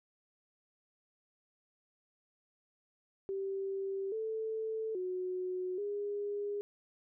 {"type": "tone with pitch steps", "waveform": "sine", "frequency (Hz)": [389.3, 441.2, 366.9, 408.9], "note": ["G4", "A4", "F#4", "G#4"], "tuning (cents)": [-12, 5, -15, -27], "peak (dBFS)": -34, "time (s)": [3.29, 6.61], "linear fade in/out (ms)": 0, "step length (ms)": 830, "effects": []}